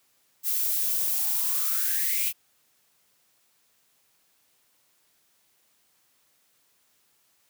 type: noise with high-pass filter sweep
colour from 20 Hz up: violet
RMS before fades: -26 dBFS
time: 0.43-2.33 s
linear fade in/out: 50 ms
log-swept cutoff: 320 to 2600 Hz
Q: 9.4
effects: white hiss -67 dBFS RMS until 7.49 s + high-pass 80 Hz 12 dB/octave